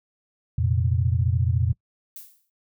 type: chord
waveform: sine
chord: F suspended fourth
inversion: none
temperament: equal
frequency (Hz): 87.31 / 116.54 / 130.81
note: F2 / Bb2 / C3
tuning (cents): 0 / 0 / 0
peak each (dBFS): -22 / -23 / -27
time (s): 0.58-1.73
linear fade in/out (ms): 5
type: noise with exponential decay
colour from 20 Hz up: violet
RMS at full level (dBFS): -37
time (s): 2.16-2.5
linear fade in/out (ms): 1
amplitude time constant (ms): 72
effects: noise-tail reverb RT60 0.1 s tail -23 dB re dry